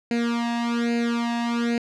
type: tone with flanger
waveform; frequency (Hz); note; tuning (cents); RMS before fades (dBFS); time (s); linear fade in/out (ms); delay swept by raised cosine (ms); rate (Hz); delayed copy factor
sawtooth; 235.4; A#3; +17; -24; 0.11-1.78; 2; 0.44 to 1.12; 1.2; +1
effects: low-pass 5000 Hz 12 dB/octave